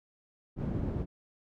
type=low-pass noise; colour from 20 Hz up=white; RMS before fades=-33 dBFS; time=0.56-1.06 s; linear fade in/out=50 ms; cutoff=220 Hz; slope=12 dB/octave; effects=none